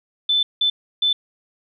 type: tone bursts at uneven times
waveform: sine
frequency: 3520 Hz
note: A7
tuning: in tune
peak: -15 dBFS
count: 3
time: 0.29-0.43 / 0.61-0.7 / 1.02-1.13 s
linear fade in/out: 5 ms
effects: none